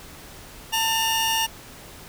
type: tone pair together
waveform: sawtooth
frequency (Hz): 896.1 / 2845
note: A5 / F7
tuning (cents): +31 / +31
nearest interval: octave + minor sixth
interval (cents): 2000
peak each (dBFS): -20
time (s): 0.72-1.47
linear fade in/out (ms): 20
effects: pink hiss -43 dBFS RMS until 2.08 s